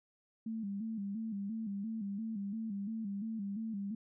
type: tone with vibrato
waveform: sine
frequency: 210.9 Hz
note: G#3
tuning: 27 cents sharp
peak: -36 dBFS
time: 0.46-3.95 s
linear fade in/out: 5 ms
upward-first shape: square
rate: 2.9 Hz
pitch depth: 98 cents each way
effects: none